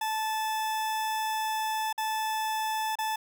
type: tone with dropouts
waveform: 40% pulse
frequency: 873 Hz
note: A5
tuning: 14 cents flat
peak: -27 dBFS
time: 0.01-3.16 s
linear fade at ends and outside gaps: 5 ms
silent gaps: 1.928-1.978 / 2.955-2.986 s
effects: none